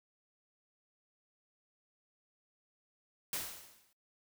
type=noise with exponential decay; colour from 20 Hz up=white; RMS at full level=-35 dBFS; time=3.33-3.93 s; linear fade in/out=2 ms; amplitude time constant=130 ms; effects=noise-tail reverb RT60 0.2 s tail -25 dB re dry